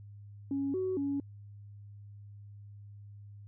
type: tone with pitch steps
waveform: sine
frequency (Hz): 276.7 / 373.9 / 280.6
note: C#4 / F#4 / C#4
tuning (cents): -3 / +18 / +21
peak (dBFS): -29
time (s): 0.51-1.2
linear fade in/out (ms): 2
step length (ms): 230
effects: tanh soft clip ceiling -25 dBFS + added 102 Hz sine -47 dBFS peak until 3.47 s